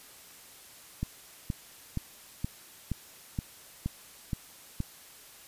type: click train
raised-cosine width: 5 ms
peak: -18 dBFS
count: 9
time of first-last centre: 1.03-4.804 s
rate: 2.12 Hz
effects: white hiss -52 dBFS RMS until 5.47 s + resampled to 32000 Hz